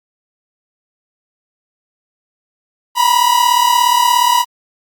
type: tone pair together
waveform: 45% pulse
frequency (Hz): 953 / 990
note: A#5 / B5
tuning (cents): +38 / +4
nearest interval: minor second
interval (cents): 66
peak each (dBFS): -13 / -12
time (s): 2.95-4.45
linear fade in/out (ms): 50
effects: Opus 48 kbps